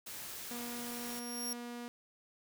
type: noise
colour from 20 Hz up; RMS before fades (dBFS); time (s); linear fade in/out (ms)
white; -45; 0.06-1.2; 10
type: tone with exponential growth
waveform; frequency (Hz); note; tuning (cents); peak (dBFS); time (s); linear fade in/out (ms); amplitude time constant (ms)
20% pulse; 5588; F8; 0; -30; 0.33-1.53; 2; 260
type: tone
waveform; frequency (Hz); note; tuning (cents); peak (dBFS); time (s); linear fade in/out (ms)
sawtooth; 240; B3; -49; -38; 0.51-1.88; 0
effects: none